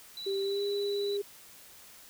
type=tone with vibrato; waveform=sine; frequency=3951 Hz; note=B7; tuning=in tune; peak=-38 dBFS; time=0.17-1.17 s; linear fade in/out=2 ms; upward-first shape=triangle; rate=19 Hz; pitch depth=22 cents each way
type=tone with pitch glide; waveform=sine; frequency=392 to 404 Hz; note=G4 to G#4; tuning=0 to -48 cents; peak=-29 dBFS; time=0.26-1.22 s; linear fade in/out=10 ms; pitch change=+52 cents; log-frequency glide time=0.42-0.63 s
effects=white hiss -53 dBFS RMS until 2.09 s